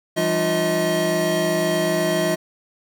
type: tone cluster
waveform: square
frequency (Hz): 169.1 / 197.1 / 304.3 / 352.5 / 635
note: E3 / G3 / D#4 / F4 / D#5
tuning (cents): +44 / +10 / -38 / +16 / +35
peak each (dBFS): -27 / -31 / -30 / -25 / -22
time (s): 0.16-2.36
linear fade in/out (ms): 20
effects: none